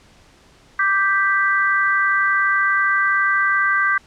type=chord; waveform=sine; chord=G major; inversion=second; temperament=equal; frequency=1174.7 / 1568 / 1975.5 Hz; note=D6 / G6 / B6; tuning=0 / 0 / 0 cents; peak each=-20 / -17 / -22 dBFS; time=0.79-3.98 s; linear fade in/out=5 ms; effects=pink hiss -51 dBFS RMS until 4.06 s + low-pass 7000 Hz 12 dB/octave